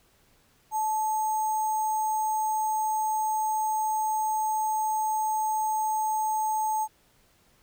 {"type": "tone with sample-and-hold", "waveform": "sine", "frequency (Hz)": 867, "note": "A5", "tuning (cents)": -26, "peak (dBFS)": -24, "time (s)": [0.71, 6.88], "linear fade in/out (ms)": 50, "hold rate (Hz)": 7350, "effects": ["pink hiss -63 dBFS RMS until 7.62 s"]}